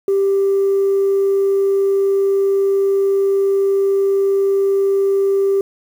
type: tone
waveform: sine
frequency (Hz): 393.1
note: G4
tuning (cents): +5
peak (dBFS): -11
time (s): 0.08-5.61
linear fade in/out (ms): 2
effects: tanh soft clip ceiling -9 dBFS + 7-bit